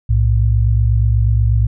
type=tone pair together; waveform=sine; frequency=61.74 / 110 Hz; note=B1 / A2; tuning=0 / 0 cents; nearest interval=minor seventh; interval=1000 cents; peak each=-13 dBFS; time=0.09-1.67 s; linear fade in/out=10 ms; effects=none